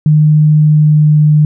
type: tone with pitch glide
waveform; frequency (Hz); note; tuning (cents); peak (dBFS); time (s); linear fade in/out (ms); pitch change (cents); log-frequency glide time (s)
sine; 152.4 to 151.17; D#3 to D#3; -36 to -50; -4; 0.06-1.45; 2; -14; 0.56-1.2
effects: none